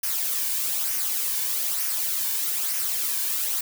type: noise with flanger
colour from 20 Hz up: blue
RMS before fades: -26 dBFS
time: 0.03-3.61 s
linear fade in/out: 5 ms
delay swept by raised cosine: 0.25 to 1.55 ms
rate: 1.1 Hz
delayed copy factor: -0.5
effects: none